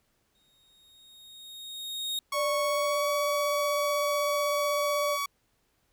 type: tone with exponential growth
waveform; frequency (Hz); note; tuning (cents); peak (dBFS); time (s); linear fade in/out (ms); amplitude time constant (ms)
40% pulse; 3729; A#7; 0; -27; 0.35-2.19; 2; 400
type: tone with pitch glide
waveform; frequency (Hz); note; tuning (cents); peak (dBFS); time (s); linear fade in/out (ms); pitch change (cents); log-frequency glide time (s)
sawtooth; 1108.7 to 1130.7; C#6 to C#6; 0 to +34; -25; 2.32-5.26; 5; +34; 2.59-3.1
type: tone with vibrato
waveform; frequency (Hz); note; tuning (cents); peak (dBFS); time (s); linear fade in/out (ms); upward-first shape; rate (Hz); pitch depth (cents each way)
sine; 587.3; D5; 0; -27; 2.33-5.18; 50; triangle; 16; 21
effects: pink hiss -72 dBFS RMS until 5.92 s